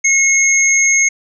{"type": "tone pair together", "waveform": "sine", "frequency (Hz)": [2171, 6444], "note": ["C#7", "G8"], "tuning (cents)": [-37, 47], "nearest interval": "octave + perfect fifth", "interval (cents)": 1884, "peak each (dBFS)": -12, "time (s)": [0.04, 1.09], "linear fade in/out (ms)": 10, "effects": []}